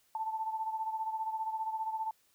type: beating tone pair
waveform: sine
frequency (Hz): 880 / 895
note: A5 / A5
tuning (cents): 0 / +29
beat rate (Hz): 15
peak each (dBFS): -34 / -40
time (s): 0.15-2.11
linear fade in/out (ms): 2
effects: white hiss -70 dBFS RMS until 2.34 s